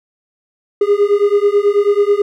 triangle beating tone pair, 403.7 / 412.9 Hz, G#4 / G#4, -49 / -10 cents, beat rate 9.2 Hz, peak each -11 dBFS, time 0.81-2.22 s, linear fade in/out 5 ms, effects none

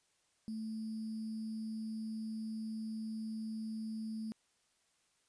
sine tone with sample-and-hold, 220 Hz, A3, in tune, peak -38 dBFS, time 0.48-4.32 s, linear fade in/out 0 ms, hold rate 4900 Hz, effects white hiss -75 dBFS RMS until 5.28 s + resampled to 22050 Hz

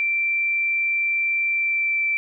sine tone with pitch glide, 2349 to 2335 Hz, D7 to D7, 0 to -11 cents, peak -19 dBFS, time 0-2.17 s, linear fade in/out 0 ms, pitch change -11 cents, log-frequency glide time 1.51-2.05 s, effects none

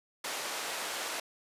pink band-pass noise, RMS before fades -37 dBFS, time 0.24-1.2 s, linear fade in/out 5 ms, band 610 to 11000 Hz, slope 12 dB/octave, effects resampled to 32000 Hz

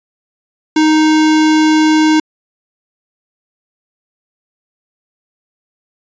square tone, 311.1 Hz, D#4, in tune, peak -8 dBFS, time 0.76-2.2 s, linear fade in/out 5 ms, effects resampled to 16000 Hz

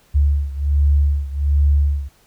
sine beating tone pair, 71.4 / 72.7 Hz, D2 / D2, -48 / -17 cents, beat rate 1.3 Hz, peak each -15 / -18 dBFS, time 0.14-2.09 s, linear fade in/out 20 ms, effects pink hiss -55 dBFS RMS until 2.26 s

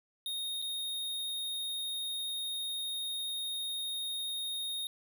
square tone with dropouts, 3711 Hz, A#7, 9 cents flat, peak -35 dBFS, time 0.26-4.87 s, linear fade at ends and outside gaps 1 ms, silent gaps 0.618-0.623 s, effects 12-bit

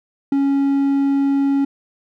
triangle tone with ADSR envelope, 277.2 Hz, C#4, in tune, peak -9 dBFS, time 0.32-1.65 s, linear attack 4 ms, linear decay 5 ms, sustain -3 dB, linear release 7 ms, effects none

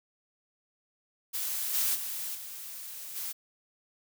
blue noise with level steps, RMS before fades -33 / -28 / -36 / -42 / -36 dBFS, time 1.33-3.33 s, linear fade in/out 20 ms, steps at 1.73 / 1.94 / 2.34 / 3.15 s, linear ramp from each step 20 ms, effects none

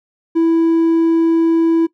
triangle tone, 329.6 Hz, E4, in tune, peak -7 dBFS, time 0.35-1.87 s, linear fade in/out 20 ms, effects noise-tail reverb RT60 0.1 s tail -19 dB re dry + tanh soft clip ceiling -5 dBFS

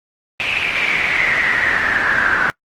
brown noise with band-pass filter sweep, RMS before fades -17 dBFS, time 0.4-2.5 s, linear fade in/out 0 ms, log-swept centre 2600 to 1500 Hz, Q 7.8, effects noise-tail reverb RT60 0.1 s tail -22 dB re dry + Opus 24 kbps

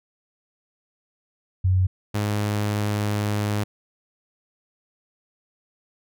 sine / sawtooth tone pair in turn, 92.8 / 104.16 Hz, F#2 / G#2, +6 / +6 cents, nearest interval major second, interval 200 cents, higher second, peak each -16 / -18 dBFS, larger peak first, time 1.64-1.87 / 2.14-3.64 s, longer second, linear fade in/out 10 ms, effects none

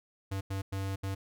square tone bursts at uneven times, 97.1 Hz, G2, 16 cents flat, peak -33 dBFS, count 4, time 0.31-0.41 / 0.5-0.62 / 0.72-0.96 / 1.03-1.15 s, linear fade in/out 10 ms, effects none

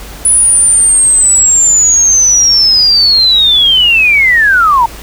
sine linear sweep, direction down, 10000 to 894 Hz, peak -4 dBFS, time 0.25-4.86 s, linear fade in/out 5 ms, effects added 50 Hz sine -28 dBFS peak until 5.02 s + pink hiss -30 dBFS RMS until 5.02 s

